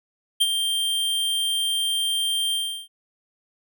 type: tone with ADSR envelope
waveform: square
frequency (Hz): 3170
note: G7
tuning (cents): +19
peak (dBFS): -15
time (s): 0.4-2.88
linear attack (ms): 16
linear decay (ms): 39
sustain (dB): -7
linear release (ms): 350
effects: none